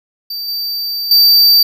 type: tone with level steps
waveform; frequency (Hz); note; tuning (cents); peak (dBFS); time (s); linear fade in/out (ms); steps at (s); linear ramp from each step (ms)
square; 4644; D8; -20; -21 / -18 / -6; 0.3-1.63; 5; 0.48 / 1.11; 2
effects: none